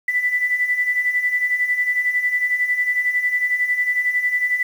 sine beating tone pair, 1975.5 / 1986.5 Hz, B6 / B6, 0 / +10 cents, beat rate 11 Hz, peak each -24 / -18 dBFS, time 0.08-4.63 s, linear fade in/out 5 ms, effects 7-bit

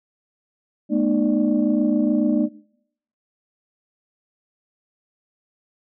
sine tone cluster, 213.6 / 240.6 / 303.2 / 593 Hz, G#3 / B3 / D#4 / D5, +49 / -45 / -45 / +17 cents, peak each -21 / -21 / -20 / -28 dBFS, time 0.89-2.49 s, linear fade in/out 50 ms, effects noise-tail reverb RT60 0.7 s tail -21 dB re dry + tanh soft clip ceiling -7 dBFS

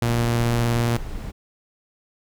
brown noise, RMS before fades -31 dBFS, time 0.02-1.32 s, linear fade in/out 20 ms
sawtooth tone with vibrato, 118.1 Hz, A#2, 23 cents sharp, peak -15 dBFS, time 0.02-0.97 s, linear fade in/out 0 ms, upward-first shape square, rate 19 Hz, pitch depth 9 cents each way
effects none

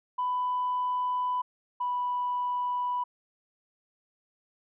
sine tone pair in turn, 996 / 985.7 Hz, B5 / B5, +14 / -4 cents, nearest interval unison, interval 18 cents, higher first, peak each -25 / -26 dBFS, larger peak first, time 0.18-1.42 / 1.8-3.04 s, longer neither, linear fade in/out 10 ms, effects tanh soft clip ceiling -22 dBFS

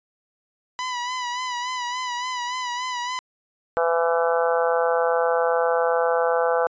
sawtooth tone with vibrato, 991 Hz, B5, 6 cents sharp, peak -22 dBFS, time 0.79-3.19 s, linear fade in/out 0 ms, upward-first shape sine, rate 3.5 Hz, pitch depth 47 cents each way
harmonic tone, 167.5 Hz, E3, 28 cents sharp, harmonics 3 / 4 / 5 / 6 / 7 / 8 / 9, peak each -21 / -25 / -26 / -32 / -30 / -30 / -31 dBFS, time 3.77-6.67 s, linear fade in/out 0 ms
effects resampled to 16000 Hz

